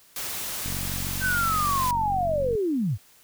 white noise, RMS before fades -32 dBFS, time 0.16-1.91 s, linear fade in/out 2 ms
click train, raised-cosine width 5 ms, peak -22 dBFS, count 89, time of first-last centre 0.66-2.552 s, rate 46.5 Hz
sine linear sweep, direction down, 1562 to 82.5 Hz, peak -22 dBFS, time 1.2-2.98 s, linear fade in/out 50 ms
effects white hiss -56 dBFS RMS until 3.23 s

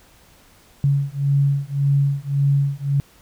sine beating tone pair, 139.4 / 141.2 Hz, C#3 / C#3, +10 / +32 cents, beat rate 1.8 Hz, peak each -19 dBFS, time 0.84-3 s, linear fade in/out 0 ms, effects pink hiss -52 dBFS RMS until 3.21 s

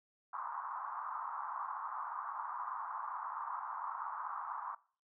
white band-pass noise, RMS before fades -42 dBFS, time 0.33-4.75 s, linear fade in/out 5 ms, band 900 to 1200 Hz, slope 48 dB/octave, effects noise-tail reverb RT60 0.4 s tail -20 dB re dry

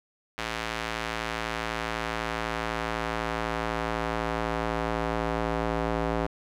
square tone with band-pass filter sweep, 56 Hz, A1, 31 cents sharp, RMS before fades -30 dBFS, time 0.38-6.27 s, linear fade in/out 10 ms, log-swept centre 2300 to 670 Hz, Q 0.71, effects none

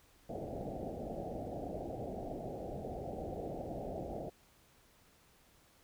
white low-pass noise, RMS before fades -42 dBFS, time 0.29-4.3 s, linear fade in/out 10 ms, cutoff 770 Hz, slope 96 dB/octave, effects pink hiss -66 dBFS RMS until 5.83 s

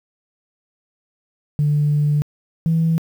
sine tone pair in turn, 147.8 / 163.39 Hz, D3 / E3, +11 / -15 cents, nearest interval major second, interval 174 cents, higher second, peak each -13 / -13 dBFS, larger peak neither, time 1.59-2.22 / 2.66-2.98 s, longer first, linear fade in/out 0 ms, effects tanh soft clip ceiling -10 dBFS + 8-bit

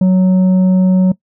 triangle tone with tanh clipping, 185.5 Hz, F#3, 5 cents sharp, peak -8 dBFS, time 0.01-1.12 s, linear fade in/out 5 ms, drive 10 dB, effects noise-tail reverb RT60 0.1 s tail -20 dB re dry

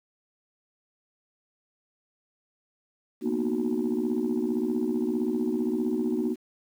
sine chord, B major seventh, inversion third, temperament just, 231.5 / 246.9 / 308.7 / 370.4 Hz, A#3 / B3 / D#4 / F#4, -12 / 0 / -14 / +2 cents, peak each -29 dBFS, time 3.21-6.36 s, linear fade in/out 50 ms, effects tanh soft clip ceiling -18 dBFS + 9-bit

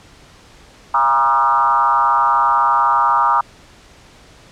sine tone with frequency modulation, 1080 Hz, C#6, 45 cents flat, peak -11 dBFS, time 0.94-3.41 s, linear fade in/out 5 ms, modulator 132 Hz, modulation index 1.9, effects pink hiss -45 dBFS RMS until 4.51 s + low-pass 7000 Hz 12 dB/octave

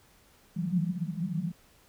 white band-pass noise, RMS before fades -31 dBFS, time 0.56-1.52 s, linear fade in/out 10 ms, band 160 to 190 Hz, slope 96 dB/octave, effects pink hiss -61 dBFS RMS until 1.88 s

